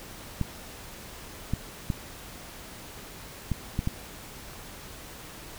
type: clicks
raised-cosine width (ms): 5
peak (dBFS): -14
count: 6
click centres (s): 0.413 / 1.536 / 1.902 / 3.517 / 3.791 / 3.874
effects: pink hiss -44 dBFS RMS until 5.58 s